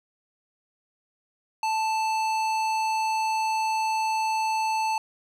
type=tone with hard clipping; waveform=sine; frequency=880 Hz; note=A5; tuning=in tune; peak=-25 dBFS; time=1.63-4.98 s; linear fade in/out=2 ms; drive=15 dB; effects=none